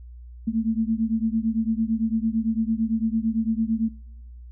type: beating tone pair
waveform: sine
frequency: 220 / 228.9 Hz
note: A3 / A#3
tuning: 0 / -31 cents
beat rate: 8.9 Hz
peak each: -24 dBFS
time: 0.47-3.89 s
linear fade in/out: 10 ms
effects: noise-tail reverb RT60 1.0 s tail -26 dB re dry + added 60 Hz sine -39 dBFS peak until 4.51 s